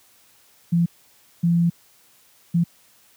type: tone bursts at uneven times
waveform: sine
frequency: 170.4 Hz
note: F3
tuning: 42 cents flat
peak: -15 dBFS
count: 3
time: 0.72-0.86 / 1.43-1.7 / 2.54-2.64 s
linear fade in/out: 10 ms
effects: white hiss -56 dBFS RMS until 3.16 s + high-pass 60 Hz 12 dB/octave